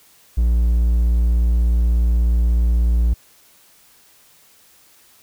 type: tone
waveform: triangle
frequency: 58.27 Hz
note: A#1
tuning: in tune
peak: -11 dBFS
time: 0.37-3.14 s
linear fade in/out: 10 ms
effects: white hiss -52 dBFS RMS until 5.22 s